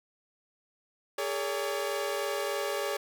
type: tone cluster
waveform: sawtooth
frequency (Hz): 408.1 / 451.4 / 567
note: G#4 / A4 / C#5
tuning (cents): -30 / +44 / +39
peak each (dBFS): -30 / -34 / -29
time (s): 1.18-2.97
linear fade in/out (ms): 5
effects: none